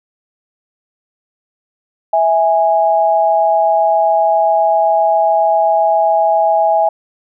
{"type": "tone pair together", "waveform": "sine", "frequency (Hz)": [654.5, 827], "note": ["E5", "G#5"], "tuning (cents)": [-13, -8], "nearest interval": "major third", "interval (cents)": 405, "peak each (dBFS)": -12, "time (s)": [2.13, 6.89], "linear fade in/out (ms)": 5, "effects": []}